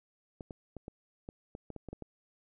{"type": "clicks", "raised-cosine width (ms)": 2, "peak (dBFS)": -29, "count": 11, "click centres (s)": [0.408, 0.508, 0.767, 0.881, 1.289, 1.551, 1.703, 1.763, 1.887, 1.93, 2.023], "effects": []}